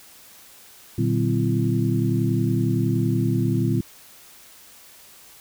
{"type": "tone cluster", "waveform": "sine", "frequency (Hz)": [117.6, 148.3, 188.7, 255, 336.5], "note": ["A#2", "D3", "F#3", "C4", "E4"], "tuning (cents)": [16, 17, 34, -44, 36], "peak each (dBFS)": [-22, -26, -26, -26, -27], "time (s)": [0.98, 3.81], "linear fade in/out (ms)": 5, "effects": ["white hiss -48 dBFS RMS until 5.4 s"]}